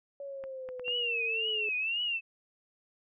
sine exponential sweep, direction down, 564 to 419.8 Hz, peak -38 dBFS, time 0.2-1.69 s, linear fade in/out 2 ms
clicks, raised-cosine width 0.5 ms, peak -32 dBFS, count 4, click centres 0.439 / 0.689 / 0.796 / 0.881 s
sine tone with vibrato, 2700 Hz, E7, 41 cents sharp, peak -29 dBFS, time 0.84-2.21 s, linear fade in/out 50 ms, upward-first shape triangle, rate 1.9 Hz, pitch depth 160 cents each way
effects none

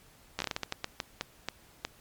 slowing click train, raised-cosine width 0.2 ms, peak -14 dBFS, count 14, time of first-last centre 0.39-1.85 s, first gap 13 ms, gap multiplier 1.32, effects pink hiss -59 dBFS RMS until 2 s + MP3 96 kbps

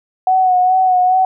sine tone with vibrato, 740 Hz, F#5, in tune, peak -9 dBFS, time 0.27-1.25 s, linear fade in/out 2 ms, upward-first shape sine, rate 2.4 Hz, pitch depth 31 cents each way, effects none

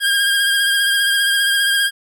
25% pulse tone with vibrato, 1614 Hz, G#6, 50 cents flat, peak -10 dBFS, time 0-1.91 s, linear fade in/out 50 ms, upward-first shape sine, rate 15 Hz, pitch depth 25 cents each way, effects none

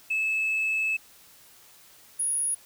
sine tone pair in turn, 2606 / 10424 Hz, E7 / E9, -20 / -20 cents, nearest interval 2 octaves, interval 2400 cents, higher second, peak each -22 / -23 dBFS, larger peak first, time 0.1-0.97 / 2.19-2.55 s, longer first, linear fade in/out 10 ms, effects tanh soft clip ceiling -21 dBFS + white hiss -54 dBFS RMS until 2.65 s

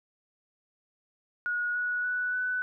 sine tone with pitch steps, 1450 / 1465.2 / 1480.5 / 1495.9 Hz, F#6 / F#6 / F#6 / F#6, -35 / -17 / +1 / +19 cents, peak -27 dBFS, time 1.46-2.62 s, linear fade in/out 0 ms, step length 290 ms, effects none

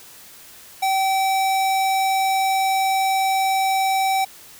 square tone, 770 Hz, G5, 31 cents flat, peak -18 dBFS, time 0.82-4.25 s, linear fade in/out 10 ms, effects white hiss -44 dBFS RMS until 4.59 s

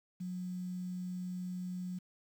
sine tone with quantisation, 181.4 Hz, F#3, 34 cents flat, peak -37 dBFS, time 0.2-1.99 s, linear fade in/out 10 ms, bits 10, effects none

